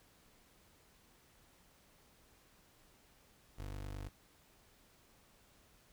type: tone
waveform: 25% pulse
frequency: 49.41 Hz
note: G1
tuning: 14 cents sharp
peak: -39 dBFS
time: 3.58-4.09 s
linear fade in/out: 10 ms
effects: pink hiss -67 dBFS RMS until 5.92 s